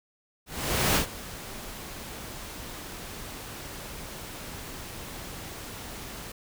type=noise with ADSR envelope; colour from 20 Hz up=pink; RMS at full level=-22 dBFS; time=0.46-6.32 s; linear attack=500 ms; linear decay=100 ms; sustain=-18 dB; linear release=5 ms; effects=none

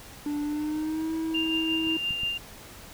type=tone with pitch glide; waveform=triangle; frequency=293.7 to 322.1 Hz; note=D4 to E4; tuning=0 to -40 cents; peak=-25 dBFS; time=0.26-1.97 s; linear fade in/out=2 ms; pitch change=+160 cents; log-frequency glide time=0.42-1.12 s
type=tone with tremolo; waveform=sine; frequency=2794 Hz; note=F7; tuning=in tune; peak=-25 dBFS; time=1.34-2.38 s; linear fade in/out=10 ms; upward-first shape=sine; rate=5.7 Hz; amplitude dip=40%
type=clicks; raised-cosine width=5 ms; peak=-31 / -28 / -28 dBFS; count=3; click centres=1.871 / 2.108 / 2.234 s
effects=pink hiss -46 dBFS RMS until 2.93 s

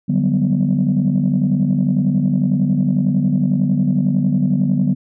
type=chord; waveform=sine; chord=G major seventh; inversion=second; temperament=equal; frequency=146.83 / 185 / 196 / 246.9 Hz; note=D3 / F#3 / G3 / B3; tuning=0 / 0 / 0 / 0 cents; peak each=-18 dBFS; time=0.08-4.95 s; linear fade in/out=20 ms; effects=tanh soft clip ceiling -7 dBFS

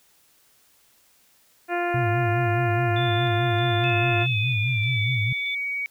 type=harmonic tone; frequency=349.2 Hz; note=F4; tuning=in tune; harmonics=1 / 2 / 3 / 4 / 5 / 6 / 7 / 8; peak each=-27 / -26 / -36 / -32 / -32 / -40 / -35 / -45 dBFS; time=1.68-4.27 s; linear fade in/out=50 ms
type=tone with vibrato; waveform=sine; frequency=116.54 Hz; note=A#2; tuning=in tune; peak=-22 dBFS; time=1.94-5.33 s; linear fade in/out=5 ms; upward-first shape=sine; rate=4.8 Hz; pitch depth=190 cents each way
type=tone with tremolo; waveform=sine; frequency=3514 Hz; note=A7; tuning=3 cents flat; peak=-30 dBFS; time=2.96-5.55 s; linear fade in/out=5 ms; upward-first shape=square; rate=1.6 Hz; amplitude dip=35%
type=tone with pitch glide; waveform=sine; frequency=2575 to 2255 Hz; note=E7 to C#7; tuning=-41 to +29 cents; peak=-25 dBFS; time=3.84-5.86 s; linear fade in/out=0 ms; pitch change=-230 cents; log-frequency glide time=4.27-5.06 s
effects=white hiss -60 dBFS RMS until 5.9 s

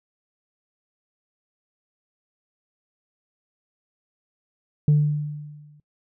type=tone with exponential decay; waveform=sine; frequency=148.6 Hz; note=D3; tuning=21 cents sharp; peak=-10 dBFS; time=4.88-5.8 s; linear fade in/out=2 ms; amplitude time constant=200 ms; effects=noise-tail reverb RT60 0.1 s tail -23 dB re dry + tanh soft clip ceiling -11 dBFS

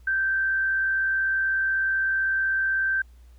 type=tone with frequency modulation; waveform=sine; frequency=1561 Hz; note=G6; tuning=8 cents flat; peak=-21 dBFS; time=0.07-3.02 s; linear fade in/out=5 ms; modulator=70.3 Hz; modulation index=0.3; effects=added 60 Hz sine -47 dBFS peak until 3.38 s + pink hiss -65 dBFS RMS until 3.38 s

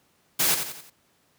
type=noise with echo; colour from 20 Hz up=white; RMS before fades=-22 dBFS; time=0.39-0.55 s; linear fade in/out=10 ms; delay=88 ms; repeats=4; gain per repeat=-7 dB; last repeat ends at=0.902 s; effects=pink hiss -65 dBFS RMS until 1.38 s + high-pass 100 Hz 12 dB/octave

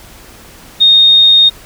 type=tone; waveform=sine; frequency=3698 Hz; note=A#7; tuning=15 cents flat; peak=-3 dBFS; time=0.8-1.5 s; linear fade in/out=20 ms; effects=pink hiss -37 dBFS RMS until 1.65 s

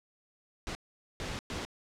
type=noise bursts at uneven times; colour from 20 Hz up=pink; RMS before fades=-37 dBFS; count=3; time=0.67-0.75 / 1.2-1.39 / 1.5-1.65 s; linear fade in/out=0 ms; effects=low-pass 6000 Hz 12 dB/octave

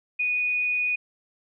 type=tone; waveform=sine; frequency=2473 Hz; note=D#7; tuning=11 cents flat; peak=-22 dBFS; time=0.19-0.96 s; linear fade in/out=10 ms; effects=none

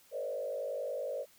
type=tone with frequency modulation; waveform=sine; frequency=551 Hz; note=C#5; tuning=11 cents flat; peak=-34 dBFS; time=0.11-1.26 s; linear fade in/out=50 ms; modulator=50.8 Hz; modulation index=1.4; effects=white hiss -63 dBFS RMS until 1.38 s

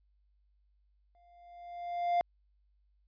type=tone with exponential growth; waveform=triangle; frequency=698.5 Hz; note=F5; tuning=in tune; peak=-22 dBFS; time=1.15-2.21 s; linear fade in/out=0 ms; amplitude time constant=230 ms; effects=added 50 Hz sine -67 dBFS peak until 3.07 s + resampled to 11025 Hz

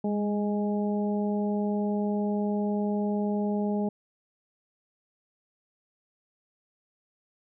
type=harmonic tone with a mistuned harmonic; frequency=207.7 Hz; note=G#3; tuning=in tune; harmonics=1 / 2 / 3 / 4; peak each=-26 / -32 / -36 / -38 dBFS; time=0.04-3.89 s; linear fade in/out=5 ms; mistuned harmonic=1; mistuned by=-21 cents; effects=none

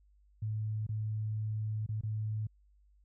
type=tone with dropouts; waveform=sine; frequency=108 Hz; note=A2; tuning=32 cents flat; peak=-32 dBFS; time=0.42-2.47 s; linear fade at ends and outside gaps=5 ms; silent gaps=0.867-0.89 / 1.864-1.889 / 2.011-2.034 s; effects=added 50 Hz sine -62 dBFS peak until 3.04 s

